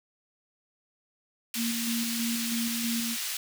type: high-pass noise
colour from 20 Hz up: pink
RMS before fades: -33 dBFS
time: 1.54-3.37 s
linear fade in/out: 2 ms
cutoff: 2600 Hz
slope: 12 dB/octave
type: tone with tremolo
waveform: sine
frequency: 232.1 Hz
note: A#3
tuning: 7 cents flat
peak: -28 dBFS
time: 1.55-3.17 s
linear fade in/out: 50 ms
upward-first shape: square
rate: 3.1 Hz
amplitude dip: 35%
effects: none